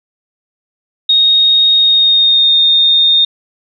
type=tone with pitch glide; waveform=sine; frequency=3729 to 3669 Hz; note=A#7 to A#7; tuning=0 to -28 cents; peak=-6 dBFS; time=1.09-3.25 s; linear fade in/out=5 ms; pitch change=-28 cents; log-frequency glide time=1.75-2.58 s; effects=none